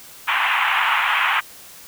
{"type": "band-pass noise", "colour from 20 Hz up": "pink", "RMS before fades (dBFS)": -19, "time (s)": [0.27, 1.41], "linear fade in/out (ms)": 20, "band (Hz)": [850, 3000], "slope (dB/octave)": 48, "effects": ["white hiss -42 dBFS RMS until 1.87 s"]}